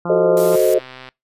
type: harmonic tone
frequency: 173.3 Hz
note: F3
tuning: 13 cents flat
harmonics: 1 / 2 / 3 / 4 / 5 / 6 / 7 / 8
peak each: -25 / -28 / -30 / -31 / -32 / -33 / -33 / -34 dBFS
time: 0.05-0.56 s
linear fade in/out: 5 ms
type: chord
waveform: sine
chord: F# diminished seventh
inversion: none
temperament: equal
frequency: 370 / 440 / 523.3 / 622.3 Hz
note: F#4 / A4 / C5 / Eb5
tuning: 0 / 0 / 0 / 0 cents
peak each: -17 dBFS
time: 0.09-0.79 s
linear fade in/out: 10 ms
type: noise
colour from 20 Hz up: blue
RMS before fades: -28 dBFS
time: 0.37-0.74 s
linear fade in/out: 0 ms
type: click train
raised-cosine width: 0.3 ms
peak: -20 dBFS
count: 73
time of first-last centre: 0.53-1.088 s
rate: 129 Hz
effects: noise-tail reverb RT60 0.2 s tail -24 dB re dry + resampled to 32000 Hz